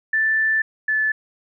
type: tone pair in turn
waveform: sine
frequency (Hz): 1763 / 1738.7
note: A6 / A6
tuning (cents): +3 / -21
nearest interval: unison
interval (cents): 24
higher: first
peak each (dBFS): -16 / -17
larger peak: first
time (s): 0.13-0.62 / 0.88-1.12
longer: first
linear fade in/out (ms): 5
effects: none